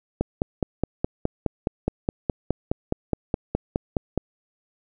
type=click train; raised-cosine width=2 ms; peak=-8 dBFS; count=20; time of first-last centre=0.21-4.177 s; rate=4.79 Hz; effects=none